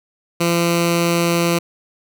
10% pulse tone with notch filter, 170.5 Hz, F3, 41 cents flat, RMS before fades -17 dBFS, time 0.4-1.59 s, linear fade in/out 10 ms, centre 790 Hz, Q 1.6, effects none

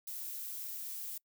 violet noise, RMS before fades -42 dBFS, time 0.07-1.18 s, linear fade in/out 5 ms, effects noise-tail reverb RT60 0.1 s tail -25 dB re dry

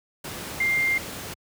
sine tone in noise, 2100 Hz, C7, 6 cents sharp, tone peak -20 dBFS, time 0.6-0.98 s, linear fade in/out 5 ms, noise pink, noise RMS -35 dBFS, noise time 0.24-1.34 s, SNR +12 dB, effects high-pass 80 Hz 12 dB/octave

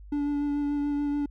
triangle tone with vibrato, 289.1 Hz, D4, 27 cents flat, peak -23 dBFS, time 0.12-1.26 s, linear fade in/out 5 ms, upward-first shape sine, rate 6.9 Hz, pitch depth 14 cents each way, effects added 50 Hz sine -43 dBFS peak until 1.3 s

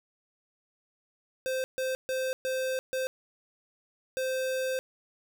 square tone bursts at uneven times, 520 Hz, C5, 11 cents flat, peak -29 dBFS, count 6, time 1.46-1.64 / 1.78-1.95 / 2.09-2.33 / 2.45-2.79 / 2.93-3.07 / 4.17-4.79 s, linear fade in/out 0 ms, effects none

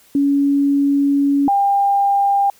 sine tone pair in turn, 281.4 / 798.7 Hz, C#4 / G5, +26 / +32 cents, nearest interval octave + tritone, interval 1806 cents, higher second, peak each -12 dBFS, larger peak neither, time 0.15-1.48 / 1.48-2.5 s, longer first, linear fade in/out 2 ms, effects white hiss -51 dBFS RMS until 2.59 s

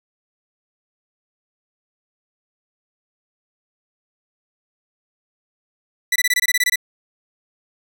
sawtooth tone bursts, 1975.5 Hz, B6, in tune, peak -11 dBFS, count 11, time 6.12-6.758 s, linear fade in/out 5 ms, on 38 ms, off 22 ms, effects none

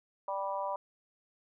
harmonic tone, 196 Hz, G3, in tune, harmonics 3 / 4 / 5 / 6, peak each -37 / -40 / -35 / -45 dBFS, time 0.28-0.76 s, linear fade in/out 2 ms, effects none

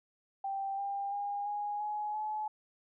sine tone with pitch steps, 784 / 797.7 / 811.6 / 825.8 / 840.3 / 855 Hz, G5 / G5 / G#5 / G#5 / G#5 / A5, 0 / +30 / -40 / -10 / +20 / -50 cents, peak -33 dBFS, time 0.44-2.48 s, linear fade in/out 5 ms, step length 340 ms, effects none

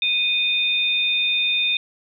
sine tone pair together, 2480 / 3624 Hz, D#7 / A#7, -6 / -50 cents, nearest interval perfect fifth, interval 656 cents, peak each -21 / -20 dBFS, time 0.02-1.77 s, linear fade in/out 2 ms, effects none

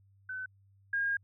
sine tone pair in turn, 1515 / 1622.5 Hz, F#6 / G#6, +40 / -41 cents, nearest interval minor second, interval 119 cents, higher second, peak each -36 / -28 dBFS, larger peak second, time 0.29-0.46 / 0.93-1.17 s, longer second, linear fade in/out 5 ms, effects added 98 Hz sine -61 dBFS peak until 1.23 s

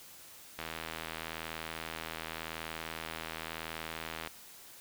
click train, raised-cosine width 0.3 ms, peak -22 dBFS, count 299, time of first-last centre 0.59-4.274 s, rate 80.9 Hz, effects white hiss -53 dBFS RMS until 4.8 s

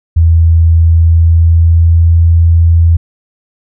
sine tone with pitch glide, 82.41 to 83.51 Hz, E2 to E2, 0 to +23 cents, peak -3 dBFS, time 0.16-2.97 s, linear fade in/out 10 ms, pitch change +23 cents, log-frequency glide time 0.78-2.21 s, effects none

